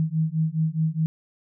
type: beating tone pair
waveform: sine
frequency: 156.7 / 161.5 Hz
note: D#3 / E3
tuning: +13 / -35 cents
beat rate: 4.8 Hz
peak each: -24 dBFS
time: 0-1.06 s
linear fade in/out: 0 ms
effects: none